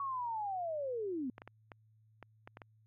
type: linear sweep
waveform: sine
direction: down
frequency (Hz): 1128 to 238.8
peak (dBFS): -35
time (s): 0-1.3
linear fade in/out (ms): 2
type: clicks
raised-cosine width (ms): 0.5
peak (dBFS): -33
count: 8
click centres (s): 1.381 / 1.419 / 1.476 / 1.718 / 2.227 / 2.475 / 2.571 / 2.618
effects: added 109 Hz sine -64 dBFS peak until 2.86 s